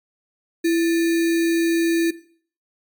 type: tone with sample-and-hold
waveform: sine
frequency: 333 Hz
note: E4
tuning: 18 cents sharp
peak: -15 dBFS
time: 0.64-2.11 s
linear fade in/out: 10 ms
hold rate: 2100 Hz
effects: noise-tail reverb RT60 0.5 s tail -17 dB re dry + MP3 96 kbps